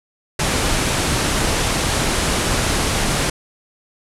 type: low-pass noise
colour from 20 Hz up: pink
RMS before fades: -19 dBFS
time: 0.39-3.3 s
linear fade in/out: 5 ms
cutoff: 11000 Hz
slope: 48 dB/octave
effects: none